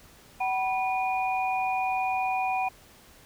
sine tone cluster, 756 / 977 / 2445 Hz, F#5 / B5 / D#7, +37 / -19 / -31 cents, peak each -26 / -33 / -32 dBFS, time 0.4-2.69 s, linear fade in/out 10 ms, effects pink hiss -54 dBFS RMS until 3.25 s

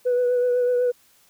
sine tone with vibrato, 492.9 Hz, B4, 3 cents flat, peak -16 dBFS, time 0.05-0.92 s, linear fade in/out 20 ms, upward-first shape triangle, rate 8 Hz, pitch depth 26 cents each way, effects tanh soft clip ceiling -15 dBFS + white hiss -58 dBFS RMS until 1.29 s

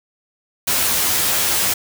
white noise with comb filter, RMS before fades -18 dBFS, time 0.67-1.74 s, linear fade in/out 10 ms, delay 12 ms, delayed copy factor +0.8, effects none

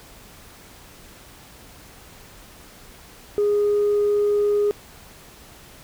sine tone, 412.7 Hz, G#4, 11 cents flat, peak -15 dBFS, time 3.38-4.71 s, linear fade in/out 0 ms, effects tanh soft clip ceiling -14 dBFS + pink hiss -46 dBFS RMS until 5.83 s

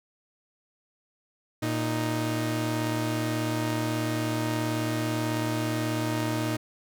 sawtooth tone pair together, 116.4 / 310.8 Hz, A#2 / D#4, -2 / -2 cents, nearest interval octave + perfect fourth, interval 1700 cents, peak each -25 dBFS, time 1.62-6.57 s, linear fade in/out 10 ms, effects none

